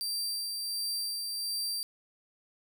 sawtooth tone with tremolo, 4699 Hz, D8, in tune, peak -28 dBFS, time 0.01-1.83 s, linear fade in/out 0 ms, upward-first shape sine, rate 1.4 Hz, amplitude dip 30%, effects none

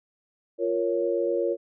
sine chord, Bb minor, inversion second, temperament equal, 349.2 / 466.2 / 554.4 Hz, F4 / Bb4 / Db5, 0 / 0 / 0 cents, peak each -27 dBFS, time 0.58-1.57 s, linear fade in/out 50 ms, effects none

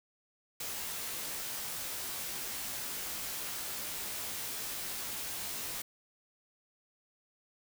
white noise with comb filter, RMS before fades -39 dBFS, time 0.6-5.82 s, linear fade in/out 5 ms, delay 17 ms, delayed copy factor -0.7, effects none

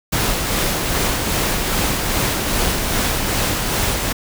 pink noise with tremolo, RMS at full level -18 dBFS, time 0.12-4.13 s, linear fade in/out 10 ms, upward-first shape sine, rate 2.5 Hz, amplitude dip 30%, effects none

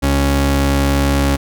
sawtooth tone pair together, 69.3 / 138.59 Hz, C#2 / C#3, 0 / 0 cents, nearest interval octave, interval 1200 cents, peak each -10 dBFS, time 0.02-1.37 s, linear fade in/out 20 ms, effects none

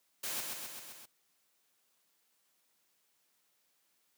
white noise with echo, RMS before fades -38 dBFS, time 0.23-0.41 s, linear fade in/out 10 ms, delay 130 ms, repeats 5, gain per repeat -3 dB, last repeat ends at 1.06 s, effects white hiss -75 dBFS RMS until 4.17 s + high-pass 150 Hz 12 dB/octave

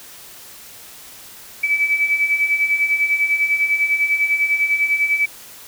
sine beating tone pair, 2293 / 2303 Hz, D7 / D7, -42 / -34 cents, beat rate 10 Hz, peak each -22 / -16 dBFS, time 1.63-5.26 s, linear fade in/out 10 ms, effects white hiss -40 dBFS RMS until 5.67 s

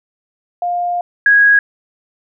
sine tone pair in turn, 705 / 1652.3 Hz, F5 / G#6, +16 / -9 cents, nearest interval octave + minor third, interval 1475 cents, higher second, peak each -15 / -6 dBFS, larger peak second, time 0.62-1.01 / 1.26-1.59 s, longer first, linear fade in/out 2 ms, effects none

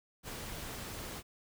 pink noise, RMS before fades -43 dBFS, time 0.23-1.23 s, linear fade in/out 50 ms, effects none

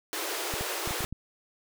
pink high-pass noise, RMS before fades -33 dBFS, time 0.13-1.05 s, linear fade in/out 0 ms, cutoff 320 Hz, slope 96 dB/octave
clicks, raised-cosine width 5 ms, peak -24 dBFS, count 7, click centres 0.539 / 0.61 / 0.875 / 0.909 / 1.007 / 1.043 / 1.126 s
effects none

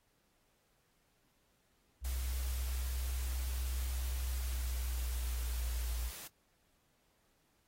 sine tone with pitch glide, 63.1 to 58.87 Hz, B1 to A#1, +38 to +18 cents, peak -34 dBFS, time 2.01-6.12 s, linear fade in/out 50 ms, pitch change -120 cents, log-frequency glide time 4.17-5.92 s
white noise, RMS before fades -48 dBFS, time 2.04-6.28 s, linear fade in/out 10 ms
effects pink hiss -75 dBFS RMS until 7.67 s + AAC 48 kbps

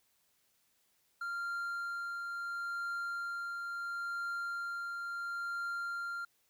triangle tone with tremolo, 1390 Hz, F6, 9 cents flat, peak -33 dBFS, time 1.21-6.25 s, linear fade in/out 5 ms, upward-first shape triangle, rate 0.73 Hz, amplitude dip 30%, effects white hiss -74 dBFS RMS until 6.49 s

